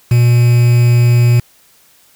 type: tone with quantisation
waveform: triangle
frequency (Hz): 120.3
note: B2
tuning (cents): -45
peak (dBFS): -4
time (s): 0.11-1.4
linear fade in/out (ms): 5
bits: 4
effects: white hiss -49 dBFS RMS until 2.15 s